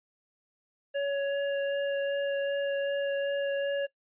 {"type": "tone with vibrato", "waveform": "square", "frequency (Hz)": 560, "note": "C#5", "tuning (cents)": 18, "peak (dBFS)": -28, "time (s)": [0.94, 3.87], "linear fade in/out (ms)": 20, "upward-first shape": "sine", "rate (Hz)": 2.6, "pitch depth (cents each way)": 8, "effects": ["noise-tail reverb RT60 0.1 s tail -20 dB re dry", "resampled to 8000 Hz"]}